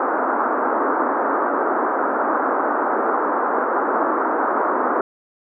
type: band-pass noise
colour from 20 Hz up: white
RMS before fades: -20 dBFS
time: 0-5.01 s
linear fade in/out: 2 ms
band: 250 to 1400 Hz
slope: 48 dB/octave
effects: none